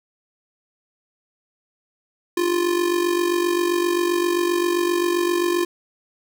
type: tone with amplitude modulation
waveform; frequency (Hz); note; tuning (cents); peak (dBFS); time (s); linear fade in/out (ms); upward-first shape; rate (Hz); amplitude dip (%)
square; 349.2; F4; 0; -16; 2.37-5.65; 5; sine; 47.6; 65
effects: none